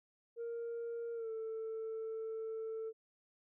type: tone with pitch glide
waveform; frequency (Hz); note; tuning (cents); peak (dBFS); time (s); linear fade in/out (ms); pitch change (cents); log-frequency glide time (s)
sine; 466.2 to 444.6; A#4 to A4; 0 to +18; -37; 0.36-2.93; 50; -82; 1.14-1.3
effects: tanh soft clip ceiling -37 dBFS